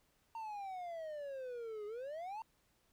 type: exponential two-way sweep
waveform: triangle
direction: down then up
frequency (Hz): 919 to 410.1 to 919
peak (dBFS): -40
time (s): 0.35-2.42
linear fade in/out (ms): 2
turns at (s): 1.86
effects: pink hiss -75 dBFS RMS until 2.92 s